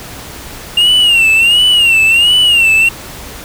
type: tone with vibrato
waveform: triangle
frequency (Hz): 2798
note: F7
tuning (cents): +3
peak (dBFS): -4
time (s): 0.77-2.89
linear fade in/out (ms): 5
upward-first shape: sine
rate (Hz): 1.4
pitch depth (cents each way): 110
effects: added 60 Hz sine -38 dBFS peak until 3.44 s + pink hiss -29 dBFS RMS until 3.44 s